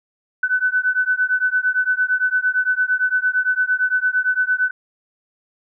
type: beating tone pair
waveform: sine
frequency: 1500 / 1508.8 Hz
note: F#6 / F#6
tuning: +23 / +33 cents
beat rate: 8.8 Hz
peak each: -19 dBFS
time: 0.43-4.71 s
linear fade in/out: 5 ms
effects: none